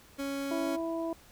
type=tone; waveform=30% pulse; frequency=277.2 Hz; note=C#4; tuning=in tune; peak=-30 dBFS; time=0.18-0.77 s; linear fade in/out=20 ms
type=harmonic tone; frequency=330 Hz; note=E4; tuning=2 cents sharp; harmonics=1 / 2 / 3; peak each=-33 / -35 / -42 dBFS; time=0.51-1.13 s; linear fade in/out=2 ms
effects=pink hiss -57 dBFS RMS until 1.31 s